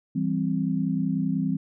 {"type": "chord", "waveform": "sine", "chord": "C major", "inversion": "first", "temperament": "equal with one note detuned", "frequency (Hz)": [165.58, 196, 261.6], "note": ["E3", "G3", "C4"], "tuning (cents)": [8, 0, 0], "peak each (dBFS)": -27, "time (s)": [0.15, 1.57], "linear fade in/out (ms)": 10, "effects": []}